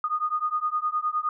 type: beating tone pair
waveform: sine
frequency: 1227 / 1236.7 Hz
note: D#6 / D#6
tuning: -25 / -11 cents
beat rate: 9.7 Hz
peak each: -27 dBFS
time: 0.04-1.29 s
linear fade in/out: 2 ms
effects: none